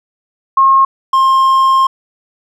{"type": "tone pair in turn", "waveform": ["sine", "triangle"], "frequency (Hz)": [1077, 1062.8], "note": ["C6", "C6"], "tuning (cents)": [50, 27], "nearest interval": "unison", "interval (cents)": 23, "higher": "first", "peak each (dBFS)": -5, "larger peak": "neither", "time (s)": [[0.57, 0.85], [1.13, 1.87]], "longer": "second", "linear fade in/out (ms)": 5, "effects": []}